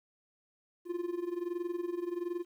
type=tone with amplitude modulation; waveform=triangle; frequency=349.2 Hz; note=F4; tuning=in tune; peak=-28 dBFS; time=0.85-2.45 s; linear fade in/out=50 ms; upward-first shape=sine; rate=21.3 Hz; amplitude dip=80%; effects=11-bit